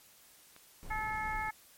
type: click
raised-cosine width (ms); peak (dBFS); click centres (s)
0.3; -37; 0.564
type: noise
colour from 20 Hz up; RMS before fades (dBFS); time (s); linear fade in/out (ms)
brown; -44; 0.83-1.49; 0
type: harmonic tone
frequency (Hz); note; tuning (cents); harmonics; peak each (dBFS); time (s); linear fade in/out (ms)
432.7; A4; -29; 2 / 3 / 4 / 5; -36 / -42 / -40 / -40; 0.9-1.51; 10
effects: white hiss -60 dBFS RMS until 1.77 s + MP3 64 kbps